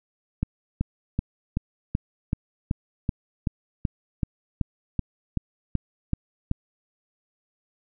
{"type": "click train", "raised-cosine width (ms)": 5, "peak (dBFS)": -11, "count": 17, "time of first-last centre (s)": [0.43, 6.514], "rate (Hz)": 2.63, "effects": []}